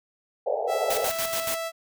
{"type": "band-pass noise", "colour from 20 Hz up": "pink", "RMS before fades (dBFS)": -27, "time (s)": [0.46, 1.1], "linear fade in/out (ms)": 10, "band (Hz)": [430, 820], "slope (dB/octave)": 96}
{"type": "tone", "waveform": "sawtooth", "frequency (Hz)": 659.3, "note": "E5", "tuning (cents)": 0, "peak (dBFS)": -25, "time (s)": [0.67, 1.72], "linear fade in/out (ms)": 50}
{"type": "noise with tremolo", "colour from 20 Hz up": "white", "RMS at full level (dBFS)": -29, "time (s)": [0.9, 1.56], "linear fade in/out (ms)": 5, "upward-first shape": "square", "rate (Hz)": 7, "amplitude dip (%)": 70}
{"effects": []}